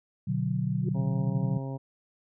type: chord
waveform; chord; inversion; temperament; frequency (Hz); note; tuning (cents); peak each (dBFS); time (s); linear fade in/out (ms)
sine; B minor; none; just; 123.47 / 148.16 / 185.21; B2 / D3 / F#3; 0 / +16 / +2; -30; 0.27-1.58; 10
type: tone with exponential growth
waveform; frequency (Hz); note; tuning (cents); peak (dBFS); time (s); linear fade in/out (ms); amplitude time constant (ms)
sine; 361.3; F#4; -41; -29; 0.8-0.89; 5; 19
type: harmonic tone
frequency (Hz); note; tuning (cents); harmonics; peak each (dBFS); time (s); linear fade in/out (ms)
134.6; C3; +49; 1 / 2 / 3 / 4 / 5 / 6 / 7; -33 / -39 / -44 / -43 / -48 / -50 / -48; 0.94-1.78; 20
effects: none